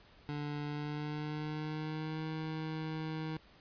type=tone with pitch glide; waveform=25% pulse; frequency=147 to 157.55 Hz; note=D3 to D#3; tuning=+2 to +22 cents; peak=-33 dBFS; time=0.29-3.37 s; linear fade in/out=0 ms; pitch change=+120 cents; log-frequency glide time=0.66-2.24 s; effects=pink hiss -61 dBFS RMS until 3.6 s + resampled to 11025 Hz